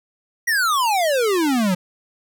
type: exponential sweep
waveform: square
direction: down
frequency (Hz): 1949 to 174.61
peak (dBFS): -17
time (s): 0.47-1.75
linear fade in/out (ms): 10
effects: none

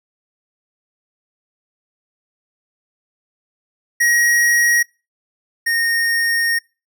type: tone pair in turn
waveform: square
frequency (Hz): 1894 / 1849.7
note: A#6 / A#6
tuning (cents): +27 / -14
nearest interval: unison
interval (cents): 41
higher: first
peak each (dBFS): -13 / -16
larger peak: first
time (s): 4-4.83 / 5.66-6.59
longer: second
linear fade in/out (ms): 10
effects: noise-tail reverb RT60 0.3 s tail -25 dB re dry

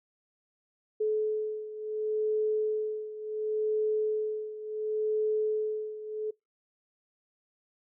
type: beating tone pair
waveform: sine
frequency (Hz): 429.8 / 430.5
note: A4 / A4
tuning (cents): -41 / -38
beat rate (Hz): 0.7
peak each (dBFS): -29 / -33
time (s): 1-6.31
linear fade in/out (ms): 10
effects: noise-tail reverb RT60 0.2 s tail -25 dB re dry

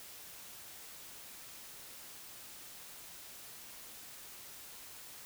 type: silence
effects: white hiss -51 dBFS RMS until 5.25 s

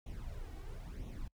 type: noise with flanger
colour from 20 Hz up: brown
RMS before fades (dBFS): -44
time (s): 0.06-1.28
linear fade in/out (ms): 5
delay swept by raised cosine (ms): 0.31 to 2.71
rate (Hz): 1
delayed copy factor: +0.7
effects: noise-tail reverb RT60 0.1 s tail -26 dB re dry

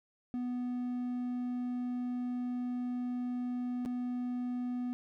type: tone with dropouts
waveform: triangle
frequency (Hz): 246.9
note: B3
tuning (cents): 0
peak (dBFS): -31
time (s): 0.34-4.93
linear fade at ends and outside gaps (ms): 0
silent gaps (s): 3.851-3.859
effects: none

